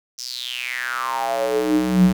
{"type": "tone with high-pass filter sweep", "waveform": "square", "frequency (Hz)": 62.2, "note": "B1", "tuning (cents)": 13, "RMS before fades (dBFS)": -21, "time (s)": [0.18, 2.13], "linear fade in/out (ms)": 10, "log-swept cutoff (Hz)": [5700, 150], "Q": 7.1, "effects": []}